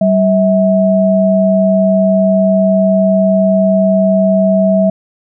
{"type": "tone pair together", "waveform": "sine", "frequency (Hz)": [192.8, 647.6], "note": ["G3", "E5"], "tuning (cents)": [-28, -31], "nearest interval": "octave + major sixth", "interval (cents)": 2097, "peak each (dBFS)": -10, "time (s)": [0.01, 4.9], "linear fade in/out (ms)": 5, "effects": []}